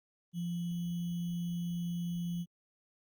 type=tone with sample-and-hold; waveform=sine; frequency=172.6 Hz; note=F3; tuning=20 cents flat; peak=-33 dBFS; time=0.33-2.46 s; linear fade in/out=50 ms; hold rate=3150 Hz; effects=Opus 32 kbps